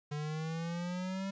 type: exponential sweep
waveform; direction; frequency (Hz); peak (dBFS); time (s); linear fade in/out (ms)
square; up; 146.83 to 196.5; -36; 0.11-1.31; 10
effects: resampled to 16000 Hz + 11-bit